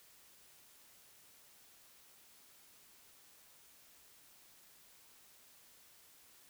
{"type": "silence", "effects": ["white hiss -63 dBFS RMS until 6.49 s"]}